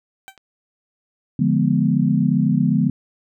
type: tone with exponential decay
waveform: 15% pulse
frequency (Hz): 775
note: G5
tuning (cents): -20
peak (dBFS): -26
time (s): 0.28-0.37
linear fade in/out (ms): 0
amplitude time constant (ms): 18
type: click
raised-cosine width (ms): 0.2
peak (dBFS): -26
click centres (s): 0.377
type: chord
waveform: sine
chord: D diminished seventh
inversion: none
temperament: equal with one note detuned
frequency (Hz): 146.83 / 174.61 / 209.1 / 246.9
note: D3 / F3 / Ab3 / Cb4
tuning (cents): 0 / 0 / +12 / 0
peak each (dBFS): -20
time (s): 1.39-2.9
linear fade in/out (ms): 5
effects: none